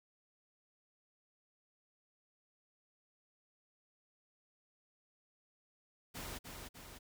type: noise with echo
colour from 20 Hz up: pink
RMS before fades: -45 dBFS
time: 6.14-6.39 s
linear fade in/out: 20 ms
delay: 300 ms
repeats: 2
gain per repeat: -4 dB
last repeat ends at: 6.99 s
effects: none